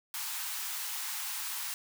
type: high-pass noise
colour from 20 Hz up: white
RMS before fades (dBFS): -37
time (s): 0.14-1.74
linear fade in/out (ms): 2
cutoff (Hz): 780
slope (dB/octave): 96
effects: none